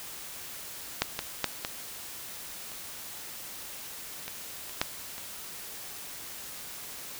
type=clicks; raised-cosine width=0.2 ms; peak=-6 / -13 / -7 / -13 / -27 / -19 / -24 / -7 / -23 dBFS; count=9; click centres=1.02 / 1.191 / 1.443 / 1.649 / 2.718 / 4.28 / 4.695 / 4.815 / 5.181 s; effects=white hiss -42 dBFS RMS until 7.19 s